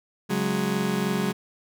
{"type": "chord", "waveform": "30% pulse", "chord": "C# suspended fourth", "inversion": "none", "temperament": "just", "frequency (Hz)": [138.59, 184.79, 207.9], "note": ["C#3", "F#3", "G#3"], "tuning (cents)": [0, -2, 2], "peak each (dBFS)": [-30, -24, -24], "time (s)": [0.29, 1.33], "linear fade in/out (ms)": 20, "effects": []}